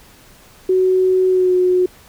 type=tone with pitch glide; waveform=sine; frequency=372.4 to 364.3 Hz; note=F#4 to F#4; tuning=+11 to -27 cents; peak=-11 dBFS; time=0.69-1.86 s; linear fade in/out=5 ms; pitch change=-38 cents; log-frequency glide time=1.29-1.54 s; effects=pink hiss -46 dBFS RMS until 2.08 s